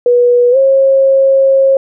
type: tone with pitch glide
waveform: sine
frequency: 486.5 to 539.8 Hz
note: B4 to C#5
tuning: -26 to -46 cents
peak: -5 dBFS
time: 0.06-1.77 s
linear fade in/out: 2 ms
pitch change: +180 cents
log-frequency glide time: 0.51-0.57 s
effects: none